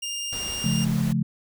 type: tone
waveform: 20% pulse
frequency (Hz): 2809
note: F7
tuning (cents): +9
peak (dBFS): -24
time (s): 0.02-0.85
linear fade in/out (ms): 10
type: noise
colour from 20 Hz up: pink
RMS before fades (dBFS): -37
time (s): 0.32-1.13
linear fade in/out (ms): 10
type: chord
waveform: sine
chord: Db augmented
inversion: none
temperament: just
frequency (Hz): 138.59 / 173.24 / 216.5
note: Db3 / F3 / A3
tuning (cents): 0 / -14 / -28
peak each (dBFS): -25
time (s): 0.64-1.23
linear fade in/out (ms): 5
effects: none

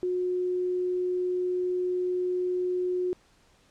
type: tone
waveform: sine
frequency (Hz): 362.4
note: F#4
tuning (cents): -36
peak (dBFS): -25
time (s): 0.03-3.13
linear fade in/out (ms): 0
effects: pink hiss -62 dBFS RMS until 3.7 s + low-pass 8000 Hz 12 dB/octave

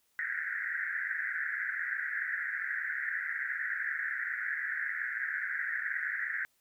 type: band-pass noise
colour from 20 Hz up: pink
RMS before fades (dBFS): -35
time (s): 0.19-6.45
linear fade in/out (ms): 0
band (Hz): 1500 to 2000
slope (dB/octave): 96
effects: white hiss -73 dBFS RMS until 6.6 s

